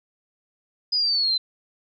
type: linear sweep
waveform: sine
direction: down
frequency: 5000 to 4029 Hz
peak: -19 dBFS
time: 0.92-1.38 s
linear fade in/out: 10 ms
effects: none